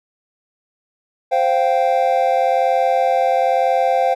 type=chord; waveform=triangle; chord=C suspended fourth; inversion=none; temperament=equal with one note detuned; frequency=523.3 / 698.5 / 779.5 Hz; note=C5 / F5 / G5; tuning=0 / 0 / -10 cents; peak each=-16 dBFS; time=1.31-4.15 s; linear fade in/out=20 ms; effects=none